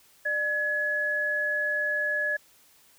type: tone pair together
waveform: sine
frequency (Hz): 598.6 / 1693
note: D5 / G#6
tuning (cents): +33 / +33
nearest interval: octave + tritone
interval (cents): 1800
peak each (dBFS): -33 / -25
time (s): 0.25-2.37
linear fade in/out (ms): 10
effects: white hiss -59 dBFS RMS until 2.98 s